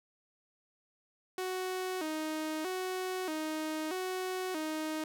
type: tone with vibrato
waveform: sawtooth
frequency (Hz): 340.1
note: F4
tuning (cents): -46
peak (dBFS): -30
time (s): 1.38-5.04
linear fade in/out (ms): 2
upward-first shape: square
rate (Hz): 0.79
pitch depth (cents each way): 150
effects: none